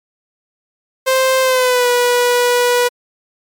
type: tone with pitch glide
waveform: sawtooth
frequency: 523.3 to 488.3 Hz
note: C5 to B4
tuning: 0 to -20 cents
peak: -7 dBFS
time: 1.06-2.89 s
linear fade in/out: 20 ms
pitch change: -120 cents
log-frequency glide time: 1.41-1.88 s
effects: MP3 96 kbps